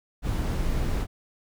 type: noise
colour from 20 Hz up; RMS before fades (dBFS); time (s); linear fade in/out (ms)
brown; -26; 0.22-1.07; 50
effects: none